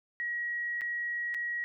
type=tone with dropouts; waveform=sine; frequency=1906 Hz; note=A#6; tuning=38 cents sharp; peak=-31 dBFS; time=0.2-1.64 s; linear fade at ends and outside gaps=0 ms; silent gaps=0.81-0.817 / 1.342-1.346 s; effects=none